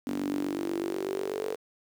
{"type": "tone with high-pass filter sweep", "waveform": "sawtooth", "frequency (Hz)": 48.13, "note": "G1", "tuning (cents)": -31, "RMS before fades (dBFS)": -32, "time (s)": [0.06, 1.56], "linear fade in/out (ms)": 20, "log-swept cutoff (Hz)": [260, 450], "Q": 8.8, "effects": ["9-bit"]}